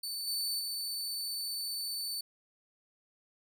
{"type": "tone with level steps", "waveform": "sawtooth", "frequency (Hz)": 4515, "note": "C#8", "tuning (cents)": 31, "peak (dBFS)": [-33, -29, -32], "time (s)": [0.03, 2.21], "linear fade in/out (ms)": 5, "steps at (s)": [0.27, 0.59], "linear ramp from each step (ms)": 10, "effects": []}